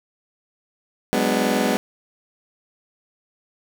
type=chord; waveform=20% pulse; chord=G# half-diminished seventh; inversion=third; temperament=just; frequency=186.89 / 207.7 / 249.2 / 299 Hz; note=F#3 / G#3 / B3 / D4; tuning=+18 / 0 / +16 / +31 cents; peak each=-22 / -18 / -17 / -22 dBFS; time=1.13-1.77 s; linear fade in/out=0 ms; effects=none